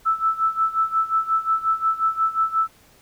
sine tone with tremolo, 1317 Hz, E6, 2 cents flat, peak -15 dBFS, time 0.05-2.68 s, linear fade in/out 20 ms, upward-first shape sine, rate 5.6 Hz, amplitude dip 85%, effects pink hiss -54 dBFS RMS until 3.01 s

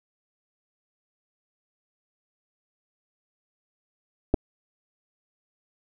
clicks, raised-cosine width 2 ms, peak -8 dBFS, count 2, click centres 4.34 / 4.343 s, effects none

